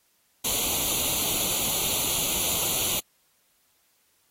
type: noise with comb filter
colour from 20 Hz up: white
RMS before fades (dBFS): -26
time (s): 0.44-3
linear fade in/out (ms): 10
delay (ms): 0.29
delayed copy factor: +0.9
effects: white hiss -67 dBFS RMS until 4.3 s + AAC 48 kbps